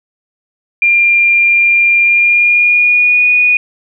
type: tone with pitch glide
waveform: sine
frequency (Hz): 2393 to 2463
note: D7 to D#7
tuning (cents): +32 to -18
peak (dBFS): -6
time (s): 0.82-3.57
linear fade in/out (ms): 2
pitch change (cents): +50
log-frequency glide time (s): 2-3.27
effects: none